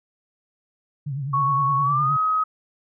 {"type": "tone with vibrato", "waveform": "sine", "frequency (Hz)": 138.59, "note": "C#3", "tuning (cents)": 0, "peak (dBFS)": -25, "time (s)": [1.06, 2.17], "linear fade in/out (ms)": 10, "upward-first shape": "triangle", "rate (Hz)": 9.7, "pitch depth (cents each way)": 140}
{"type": "tone with pitch glide", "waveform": "sine", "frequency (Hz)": [1108.7, 1266.2], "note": ["C#6", "D#6"], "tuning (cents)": [0, 30], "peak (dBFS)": -18, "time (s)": [1.33, 2.44], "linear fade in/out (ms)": 10, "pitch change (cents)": 230, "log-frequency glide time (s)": [1.81, 2.13]}
{"effects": []}